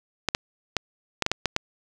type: clicks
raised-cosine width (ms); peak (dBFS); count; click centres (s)
0.2; -5; 8; 0.287 / 0.349 / 0.767 / 1.223 / 1.264 / 1.316 / 1.457 / 1.564
effects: none